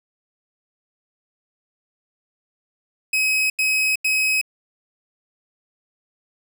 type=tone bursts; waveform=40% pulse; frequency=2543 Hz; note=D#7; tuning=37 cents sharp; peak=-16 dBFS; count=3; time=3.13-4.414 s; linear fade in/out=5 ms; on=370 ms; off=87 ms; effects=none